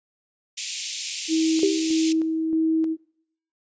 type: high-pass noise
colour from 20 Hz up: white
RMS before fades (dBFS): -26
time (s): 0.57-2.13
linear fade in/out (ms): 10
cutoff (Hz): 2300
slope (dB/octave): 48
type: tone with tremolo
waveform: sine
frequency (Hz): 320.8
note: E4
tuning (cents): -47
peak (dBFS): -18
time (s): 1.28-2.97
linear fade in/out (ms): 50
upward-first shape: square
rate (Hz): 1.6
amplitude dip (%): 35
type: tone with exponential decay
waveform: sine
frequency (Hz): 392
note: G4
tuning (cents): 0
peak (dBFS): -14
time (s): 1.63-1.93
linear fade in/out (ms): 2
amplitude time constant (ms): 64
effects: noise-tail reverb RT60 0.7 s tail -23 dB re dry + resampled to 16000 Hz